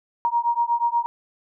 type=beating tone pair; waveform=sine; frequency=939 / 947.3 Hz; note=A#5 / A#5; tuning=+12 / +28 cents; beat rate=8.3 Hz; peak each=-22 dBFS; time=0.25-1.06 s; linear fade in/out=0 ms; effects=none